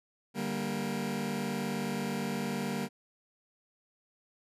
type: chord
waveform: sawtooth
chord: G minor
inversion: second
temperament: just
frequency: 147 / 196 / 235.2 Hz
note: D3 / G3 / Bb3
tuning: +2 / 0 / +16 cents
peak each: -36 / -31 / -31 dBFS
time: 0.34-2.89 s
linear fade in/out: 50 ms
effects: resampled to 32000 Hz